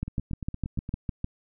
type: two click trains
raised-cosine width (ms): 5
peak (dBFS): -16 / -22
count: 9 / 8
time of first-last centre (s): 0.03-1.244 / 0.08-0.891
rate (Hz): 6.59 / 8.63
effects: none